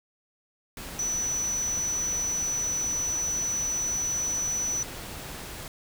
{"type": "tone in noise", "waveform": "sine", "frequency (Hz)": 5950, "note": "F#8", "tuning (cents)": 9, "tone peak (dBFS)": -26, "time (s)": [0.99, 4.83], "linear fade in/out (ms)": 2, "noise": "pink", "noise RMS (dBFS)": -39, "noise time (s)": [0.77, 5.68], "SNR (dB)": 10, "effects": []}